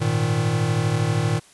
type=chord; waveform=square; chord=Ab suspended second; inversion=none; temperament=equal; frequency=103.83 / 116.54 / 155.56 Hz; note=Ab2 / Bb2 / Eb3; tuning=0 / 0 / 0 cents; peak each=-27 / -23 / -24 dBFS; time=0-1.4 s; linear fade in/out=20 ms; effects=white hiss -51 dBFS RMS until 1.53 s + resampled to 24000 Hz